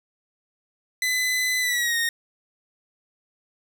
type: tone with pitch glide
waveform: sawtooth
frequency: 2011 to 1854.8 Hz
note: B6 to A#6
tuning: +31 to -9 cents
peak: -18 dBFS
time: 1.02-2.09 s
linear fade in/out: 2 ms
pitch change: -140 cents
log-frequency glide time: 1.6-1.97 s
effects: none